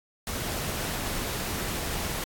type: noise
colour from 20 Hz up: pink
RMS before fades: -32 dBFS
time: 0.27-2.24 s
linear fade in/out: 2 ms
effects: AAC 64 kbps